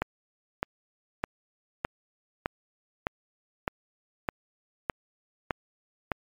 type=click train; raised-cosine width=0.5 ms; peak=-11 dBFS; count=11; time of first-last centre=0.02-6.118 s; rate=1.64 Hz; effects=MP3 96 kbps